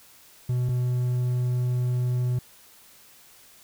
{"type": "tone pair in turn", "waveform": "triangle", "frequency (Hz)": [124.2, 124.2], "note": ["B2", "B2"], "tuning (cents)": [10, 10], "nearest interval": "unison", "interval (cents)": 0, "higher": "neither", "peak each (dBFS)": -20, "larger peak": "neither", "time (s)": [[0.49, 0.69], [0.69, 2.39]], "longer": "second", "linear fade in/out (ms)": 5, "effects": ["white hiss -53 dBFS RMS until 3.63 s"]}